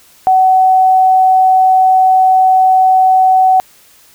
sine tone, 752 Hz, F#5, 28 cents sharp, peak -5 dBFS, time 0.27-3.6 s, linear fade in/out 0 ms, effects white hiss -45 dBFS RMS until 4.14 s

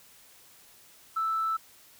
sine tone, 1318.5 Hz, E6, in tune, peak -25 dBFS, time 1.16-1.57 s, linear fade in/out 10 ms, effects tanh soft clip ceiling -21 dBFS + white hiss -56 dBFS RMS until 1.99 s

